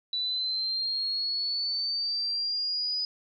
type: linear sweep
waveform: sine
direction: up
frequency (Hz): 3951 to 4978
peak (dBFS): -27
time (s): 0.13-3.05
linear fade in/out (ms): 2
effects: none